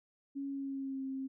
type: tone with pitch glide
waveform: sine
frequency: 277.2 to 266.8 Hz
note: C#4 to C4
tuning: 0 to +34 cents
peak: -36 dBFS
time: 0.35-1.28 s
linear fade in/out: 20 ms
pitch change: -66 cents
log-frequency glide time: 0.47-1.04 s
effects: none